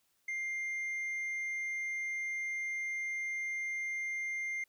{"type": "tone with tanh clipping", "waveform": "sine", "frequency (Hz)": 2100, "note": "C7", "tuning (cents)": 6, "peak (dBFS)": -35, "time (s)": [0.28, 4.64], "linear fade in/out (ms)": 5, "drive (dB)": 3, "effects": ["white hiss -75 dBFS RMS until 4.68 s"]}